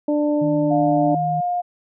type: harmonic tone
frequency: 296.1 Hz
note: D4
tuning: 14 cents sharp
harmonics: 1 / 2 / 3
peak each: -18 / -21 / -33 dBFS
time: 0.08-1.15 s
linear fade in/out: 5 ms
type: tone with pitch glide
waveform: sine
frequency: 155.56 to 156.64 Hz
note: D#3 to D#3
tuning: 0 to +12 cents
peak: -24 dBFS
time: 0.41-1.41 s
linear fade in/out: 10 ms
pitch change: +12 cents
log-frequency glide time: 1-1.14 s
type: tone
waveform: sine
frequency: 710 Hz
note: F5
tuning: 28 cents sharp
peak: -19 dBFS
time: 0.7-1.62 s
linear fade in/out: 20 ms
effects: none